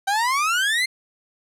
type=exponential sweep; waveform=30% pulse; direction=up; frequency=766 to 2121 Hz; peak=-16 dBFS; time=0.07-0.86 s; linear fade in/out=10 ms; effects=low-pass 11000 Hz 12 dB/octave